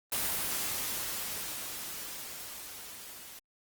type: noise with level ramp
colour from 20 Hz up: white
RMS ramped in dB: -31 to -48 dBFS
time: 0.12-3.39 s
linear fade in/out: 2 ms
effects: Opus 24 kbps